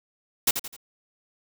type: noise with echo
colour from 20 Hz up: white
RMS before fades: -20 dBFS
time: 0.47-0.51 s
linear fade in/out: 5 ms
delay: 85 ms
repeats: 3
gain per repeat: -8 dB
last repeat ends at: 0.765 s
effects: none